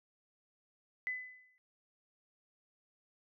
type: tone with exponential decay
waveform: sine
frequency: 2009 Hz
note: B6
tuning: 29 cents sharp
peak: -32 dBFS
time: 1.07-1.58 s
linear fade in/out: 0 ms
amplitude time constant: 110 ms
effects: none